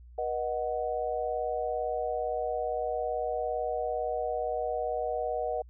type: chord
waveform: sine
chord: B major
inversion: none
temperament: equal with one note detuned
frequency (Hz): 481.8 / 622.3 / 740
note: B4 / D#5 / F#5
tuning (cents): -43 / 0 / 0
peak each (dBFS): -33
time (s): 0.18-5.62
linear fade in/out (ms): 5
effects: added 60 Hz sine -48 dBFS peak until 5.69 s